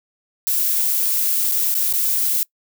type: noise with dropouts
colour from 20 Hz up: violet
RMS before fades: -19 dBFS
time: 0.47-2.43 s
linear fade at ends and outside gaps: 0 ms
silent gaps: 1.515-1.52 / 1.742-1.751 / 1.926-1.937 s
effects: noise-tail reverb RT60 0.1 s tail -24 dB re dry